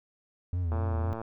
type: tone with vibrato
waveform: triangle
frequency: 85.5 Hz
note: F2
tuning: 36 cents flat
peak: -25 dBFS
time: 0.53-1.13 s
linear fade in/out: 0 ms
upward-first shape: sine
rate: 3.9 Hz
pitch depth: 97 cents each way
type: click train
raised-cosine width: 1 ms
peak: -23 dBFS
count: 57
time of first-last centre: 0.72-1.216 s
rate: 113 Hz
effects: none